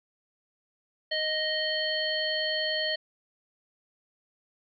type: harmonic tone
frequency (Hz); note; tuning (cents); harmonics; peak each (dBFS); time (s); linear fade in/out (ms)
622.3; D#5; 0; 1 / 3 / 5 / 7; -32 / -32 / -32 / -32; 1.11-2.96; 10
effects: none